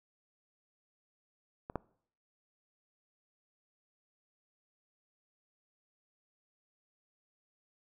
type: clicks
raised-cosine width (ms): 1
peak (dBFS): -27 / -19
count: 2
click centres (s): 1.699 / 1.757
effects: noise-tail reverb RT60 0.6 s tail -23 dB re dry